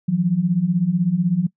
sine beating tone pair, 164.81 / 180.81 Hz, E3 / F#3, 0 / -40 cents, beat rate 16 Hz, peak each -21 / -17 dBFS, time 0.08-1.47 s, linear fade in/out 10 ms, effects noise-tail reverb RT60 0.1 s tail -22 dB re dry

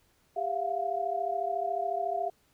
sine tone cluster, 399.7 / 679 / 713 Hz, G4 / F5 / F5, +34 / -49 / +36 cents, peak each -37 / -31 / -32 dBFS, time 0.36-2.3 s, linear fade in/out 10 ms, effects pink hiss -68 dBFS RMS until 2.53 s

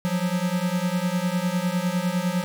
square beating tone pair, 174.61 / 184.51 Hz, F3 / F#3, 0 / -5 cents, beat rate 9.9 Hz, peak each -26 dBFS, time 0.05-2.44 s, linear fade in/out 0 ms, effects none

